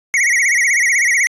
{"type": "tone with vibrato", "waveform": "square", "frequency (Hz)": 2058, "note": "C7", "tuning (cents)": -29, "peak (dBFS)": -12, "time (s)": [0.14, 1.27], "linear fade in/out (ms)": 0, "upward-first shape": "sine", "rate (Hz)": 16, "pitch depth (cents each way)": 160, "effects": ["resampled to 22050 Hz"]}